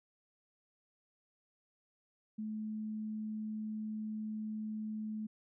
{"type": "tone", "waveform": "sine", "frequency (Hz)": 215.7, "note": "A3", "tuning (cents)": -34, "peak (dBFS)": -37, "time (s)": [2.38, 5.27], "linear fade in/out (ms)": 10, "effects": []}